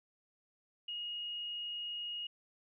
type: tone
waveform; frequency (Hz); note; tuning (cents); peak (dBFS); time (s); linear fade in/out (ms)
sine; 2874; F7; +49; -38; 0.88-2.27; 5
effects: none